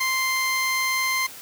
25% pulse tone pair together, 1046.5 / 2093 Hz, C6 / C7, 0 / 0 cents, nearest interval octave, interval 1200 cents, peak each -22 dBFS, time 0-1.27 s, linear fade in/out 10 ms, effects white hiss -41 dBFS RMS until 1.41 s + high-pass 100 Hz 12 dB/octave

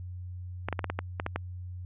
clicks, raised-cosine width 0.5 ms, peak -15 dBFS, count 9, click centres 0.686 / 0.727 / 0.792 / 0.843 / 0.9 / 0.99 / 1.199 / 1.264 / 1.36 s, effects added 90 Hz sine -37 dBFS peak until 1.85 s + resampled to 8000 Hz

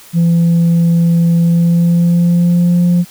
sine tone with pitch glide, 169 to 175.36 Hz, E3 to F3, +43 to +7 cents, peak -5 dBFS, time 0.13-3.05 s, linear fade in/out 50 ms, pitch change +64 cents, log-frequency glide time 1.39-2.82 s, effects tanh soft clip ceiling -6 dBFS + white hiss -39 dBFS RMS until 3.1 s

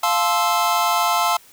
square chord, F major seventh, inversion none, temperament equal with one note detuned, 698.5 / 870.4 / 1046.5 / 1318.5 Hz, F5 / A5 / C6 / E6, 0 / -19 / 0 / 0 cents, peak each -23 dBFS, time 0.03-1.37 s, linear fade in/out 5 ms, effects white hiss -49 dBFS RMS until 1.52 s

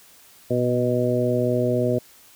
harmonic tone with a mistuned harmonic, 123.5 Hz, B2, in tune, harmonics 1 / 2 / 3 / 4 / 5, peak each -25 / -25 / -25 / -25 / -25 dBFS, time 0.5-1.99 s, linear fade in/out 10 ms, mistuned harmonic 1, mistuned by -29 cents, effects white hiss -51 dBFS RMS until 2.35 s

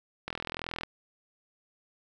click train, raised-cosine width 0.3 ms, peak -18 dBFS, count 24, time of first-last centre 0.28-0.834 s, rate 41.5 Hz, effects none

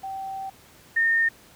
sine tone pair in turn, 774 / 1827.1 Hz, G5 / A#6, -22 / -35 cents, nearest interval octave + minor third, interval 1487 cents, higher second, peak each -30 / -18 dBFS, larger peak second, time 0.03-0.5 / 0.96-1.29 s, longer first, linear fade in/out 10 ms, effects pink hiss -52 dBFS RMS until 1.55 s + high-pass 60 Hz 12 dB/octave

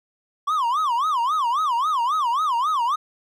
triangle tone with vibrato, 1088 Hz, C#6, 33 cents flat, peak -17 dBFS, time 0.47-2.96 s, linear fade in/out 10 ms, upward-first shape sine, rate 3.7 Hz, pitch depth 280 cents each way, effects none

